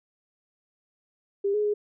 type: tone with pitch steps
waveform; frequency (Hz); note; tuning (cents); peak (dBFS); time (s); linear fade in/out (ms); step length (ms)
sine; 399.8 / 420 / 416.1; G4 / G#4 / G#4; +34 / +19 / +3; -22; 1.44-1.74; 10; 100
effects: none